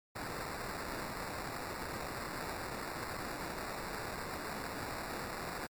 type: noise with sample-and-hold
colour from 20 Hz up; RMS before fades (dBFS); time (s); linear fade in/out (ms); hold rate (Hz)
blue; -41; 0.15-5.67; 10; 3150
effects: MP3 96 kbps